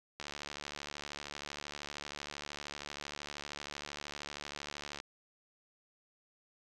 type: click train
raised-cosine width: 0.2 ms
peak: -24 dBFS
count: 351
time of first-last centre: 0.2-5.001 s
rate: 72.9 Hz
effects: resampled to 24000 Hz